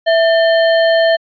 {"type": "tone with sample-and-hold", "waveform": "sine", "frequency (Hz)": 659.3, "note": "E5", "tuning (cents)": 0, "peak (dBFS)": -8, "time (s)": [0.06, 1.17], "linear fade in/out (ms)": 20, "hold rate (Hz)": 2450, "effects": ["resampled to 11025 Hz"]}